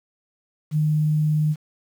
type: tone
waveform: sine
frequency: 152.9 Hz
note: D#3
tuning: 30 cents flat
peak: -17 dBFS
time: 0.71-1.56 s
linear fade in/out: 50 ms
effects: 8-bit